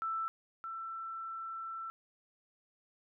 sine tone pair in turn, 1326 / 1336 Hz, E6 / E6, +10 / +23 cents, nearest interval unison, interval 13 cents, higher second, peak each -33 / -39 dBFS, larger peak first, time 0.02-0.28 / 0.64-1.9 s, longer second, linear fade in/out 0 ms, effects none

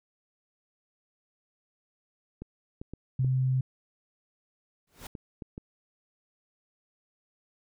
clicks, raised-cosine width 3 ms, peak -26 dBFS, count 7, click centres 2.42 / 2.815 / 2.936 / 3.246 / 5.152 / 5.422 / 5.579 s
sine tone, 130 Hz, C3, 11 cents flat, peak -23 dBFS, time 3.19-3.61 s, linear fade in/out 5 ms
pink noise with exponential growth, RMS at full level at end -38 dBFS, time 4.87-5.07 s, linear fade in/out 5 ms, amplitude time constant 42 ms
effects none

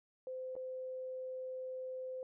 sine tone with dropouts, 515 Hz, C5, 28 cents flat, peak -40 dBFS, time 0.27-2.23 s, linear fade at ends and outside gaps 1 ms, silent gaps 0.554-0.564 s, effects none

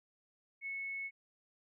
sine tone, 2200 Hz, C#7, 14 cents flat, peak -38 dBFS, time 0.61-1.11 s, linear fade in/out 50 ms, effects none

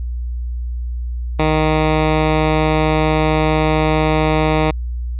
10% pulse tone, 155.56 Hz, D#3, in tune, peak -5 dBFS, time 1.39-4.71 s, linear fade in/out 5 ms, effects added 60 Hz sine -20 dBFS peak until 5.19 s + resampled to 8000 Hz

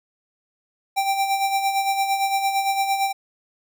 square tone with tremolo, 784 Hz, G5, in tune, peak -18 dBFS, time 0.96-3.13 s, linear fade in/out 20 ms, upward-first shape sine, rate 8.8 Hz, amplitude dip 55%, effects none

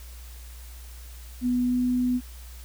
sine tone with pitch glide, 246.9 to 248.8 Hz, B3 to B3, 0 to +13 cents, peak -21 dBFS, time 1.41-2.21 s, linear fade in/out 50 ms, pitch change +13 cents, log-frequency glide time 1.64-1.78 s, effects added 60 Hz sine -40 dBFS peak until 2.64 s + white hiss -50 dBFS RMS until 2.64 s

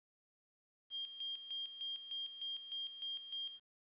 sine tone with tremolo, 3210 Hz, G7, 40 cents sharp, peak -39 dBFS, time 0.9-3.6 s, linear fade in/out 50 ms, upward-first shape square, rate 3.3 Hz, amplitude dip 65%, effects resampled to 8000 Hz + 12-bit

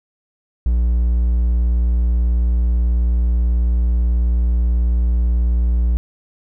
triangle tone, 59.2 Hz, A#1, 27 cents sharp, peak -11 dBFS, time 0.66-5.97 s, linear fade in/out 0 ms, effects none

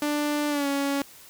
sawtooth tone with pitch glide, 295.1 to 279.7 Hz, D4 to C#4, +8 to +16 cents, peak -20 dBFS, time 0.02-1.02 s, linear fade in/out 2 ms, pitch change -92 cents, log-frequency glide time 0.49-0.67 s, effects white hiss -49 dBFS RMS until 1.29 s

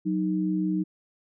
sine tone pair together, 184.98 / 311.1 Hz, F#3 / D#4, 0 / 0 cents, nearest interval major sixth, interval 900 cents, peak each -26 dBFS, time 0.05-0.84 s, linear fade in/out 20 ms, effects none

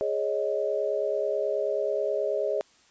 sine chord, Ab suspended fourth, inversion none, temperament just, 415.3 / 553.7 / 623 Hz, Ab4 / Db5 / Eb5, 0 / -2 / +2 cents, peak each -29 dBFS, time 0.01-2.61 s, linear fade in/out 0 ms, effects white hiss -60 dBFS RMS until 2.9 s + resampled to 16000 Hz

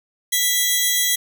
10% pulse tone pair together, 1975.5 / 3290 Hz, B6 / G#7, 0 / -17 cents, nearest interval major sixth, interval 883 cents, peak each -11 dBFS, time 0.32-1.16 s, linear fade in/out 10 ms, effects none

